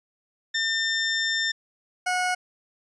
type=tone pair in turn; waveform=20% pulse; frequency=1800 / 729.3 Hz; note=A6 / F#5; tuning=+39 / -25 cents; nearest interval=octave + major third; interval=1564 cents; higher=first; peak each=-18 dBFS; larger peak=neither; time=0.54-1.52 / 2.06-2.35 s; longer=first; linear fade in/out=10 ms; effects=resampled to 22050 Hz